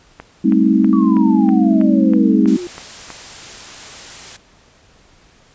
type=click train; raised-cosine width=0.5 ms; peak=-16 dBFS; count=10; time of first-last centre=0.2-3.103 s; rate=3.1 Hz
type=chord; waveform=sine; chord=A half-diminished seventh; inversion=third; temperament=just; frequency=198 / 220 / 264 / 316.8 Hz; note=G3 / A3 / C4 / Eb4; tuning=+18 / 0 / +16 / +31 cents; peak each=-15 dBFS; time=0.44-2.57 s; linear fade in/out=10 ms
type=exponential sweep; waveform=sine; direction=down; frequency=1158 to 345.2 Hz; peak=-24 dBFS; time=0.93-2.67 s; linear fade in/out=0 ms
type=noise; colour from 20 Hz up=white; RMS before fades=-34 dBFS; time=2.47-4.37 s; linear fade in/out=10 ms
effects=pink hiss -50 dBFS RMS until 5.54 s + resampled to 16000 Hz